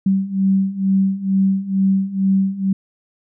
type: beating tone pair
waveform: sine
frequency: 191.6 / 193.8 Hz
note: G3 / G3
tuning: -39 / -20 cents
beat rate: 2.2 Hz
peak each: -19 / -16 dBFS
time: 0.06-2.73 s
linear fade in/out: 5 ms
effects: none